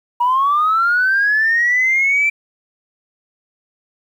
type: linear sweep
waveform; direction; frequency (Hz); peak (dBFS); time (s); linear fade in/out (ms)
sine; up; 950 to 2349; -11; 0.2-2.3; 10
effects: tanh soft clip ceiling -8 dBFS + 8-bit